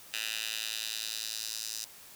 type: tone with high-pass filter sweep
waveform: 10% pulse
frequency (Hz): 110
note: A2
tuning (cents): 0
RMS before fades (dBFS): -37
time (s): 0.13-1.85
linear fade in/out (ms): 10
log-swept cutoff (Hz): 2700 to 5400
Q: 1.8
effects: white hiss -52 dBFS RMS until 2.15 s